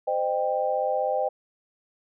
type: tone cluster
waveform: sine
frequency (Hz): 516 / 612 / 789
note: C5 / D#5 / G5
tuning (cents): -24 / -29 / +11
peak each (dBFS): -27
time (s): 0.07-1.29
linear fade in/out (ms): 10
effects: none